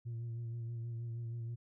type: tone with vibrato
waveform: sine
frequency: 116.54 Hz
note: A#2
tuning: in tune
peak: -36 dBFS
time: 0.05-1.56 s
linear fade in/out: 20 ms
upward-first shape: sine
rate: 6.3 Hz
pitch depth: 30 cents each way
effects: tanh soft clip ceiling -37 dBFS